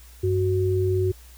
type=tone pair together; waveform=sine; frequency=96.43 / 370 Hz; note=G2 / F#4; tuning=-28 / 0 cents; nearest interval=octave + major seventh; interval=2328 cents; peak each=-22 dBFS; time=0.23-1.12 s; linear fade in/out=10 ms; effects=added 60 Hz sine -45 dBFS peak until 1.37 s + white hiss -52 dBFS RMS until 1.37 s